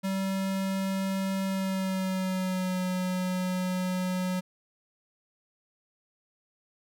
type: tone with pitch glide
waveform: square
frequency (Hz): 192.6 to 183.58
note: G3 to F#3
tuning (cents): -30 to -13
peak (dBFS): -28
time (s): 0.03-4.41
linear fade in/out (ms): 20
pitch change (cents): -83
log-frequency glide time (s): 1.45-2.82
effects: none